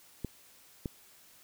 clicks, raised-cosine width 3 ms, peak -21 dBFS, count 2, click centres 0.247 / 0.858 s, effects white hiss -59 dBFS RMS until 1.43 s

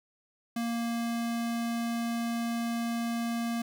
square tone, 233.1 Hz, A#3, in tune, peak -30 dBFS, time 0.56-3.62 s, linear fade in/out 5 ms, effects none

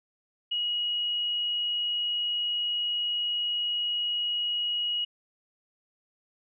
sine tone, 2900 Hz, F#7, 35 cents flat, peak -26 dBFS, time 0.51-5.05 s, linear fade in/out 10 ms, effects none

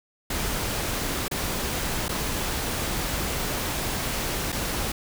pink noise with dropouts, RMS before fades -28 dBFS, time 0.3-4.92 s, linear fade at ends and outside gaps 5 ms, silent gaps 1.282-1.312 / 2.083-2.091 / 4.521-4.525 s, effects none

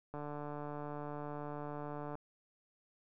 click train, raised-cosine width 1 ms, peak -30 dBFS, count 297, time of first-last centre 0.14-2.154 s, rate 147 Hz, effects none

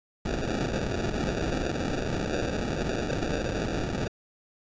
violet noise with sample-and-hold, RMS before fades -29 dBFS, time 0.25-4.08 s, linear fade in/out 5 ms, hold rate 1050 Hz, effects resampled to 16000 Hz

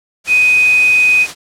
sine tone in noise, 2500 Hz, D#7, 8 cents sharp, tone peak -7 dBFS, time 0.27-1.27 s, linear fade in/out 50 ms, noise white, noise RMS -25 dBFS, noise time 0.24-1.35 s, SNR +15 dB, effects low-pass 8000 Hz 12 dB/octave

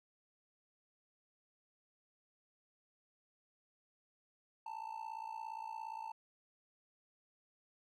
triangle tone with amplitude modulation, 889 Hz, A5, 18 cents sharp, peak -37 dBFS, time 4.66-6.12 s, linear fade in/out 5 ms, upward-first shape sine, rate 57.3 Hz, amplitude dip 85%, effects none

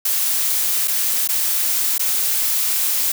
blue noise with dropouts, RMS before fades -19 dBFS, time 0.05-3.12 s, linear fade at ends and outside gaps 5 ms, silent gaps 0.875-0.879 / 1.276-1.288 / 1.981-1.994 s, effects none

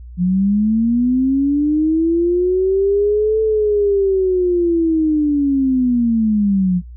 sine linear two-way sweep, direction up then down, 174.61 to 440.4 to 174.61 Hz, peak -12 dBFS, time 0.17-6.82 s, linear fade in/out 50 ms, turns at 3.41 s, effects noise-tail reverb RT60 0.1 s tail -23 dB re dry + added 60 Hz sine -32 dBFS peak until 6.96 s

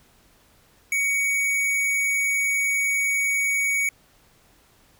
square tone, 2245 Hz, C#7, 21 cents sharp, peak -21 dBFS, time 0.92-3.89 s, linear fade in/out 2 ms, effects pink hiss -58 dBFS RMS until 4.99 s

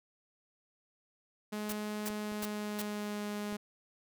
sawtooth tone with pitch glide, 210.8 to 207.5 Hz, G#3 to G#3, +26 to -1 cents, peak -32 dBFS, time 1.52-3.57 s, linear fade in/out 10 ms, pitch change -27 cents, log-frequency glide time 2.18-3.25 s
white noise bursts, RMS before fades -39 dBFS, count 4, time 1.69-2.82 s, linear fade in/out 5 ms, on 35 ms, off 330 ms
clicks, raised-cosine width 2 ms, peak -36 dBFS, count 4, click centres 2.103 / 2.32 / 2.43 / 3.526 s
effects none

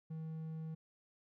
triangle tone, 159.5 Hz, D#3, 43 cents sharp, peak -39 dBFS, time 0.1-0.75 s, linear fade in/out 10 ms, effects none

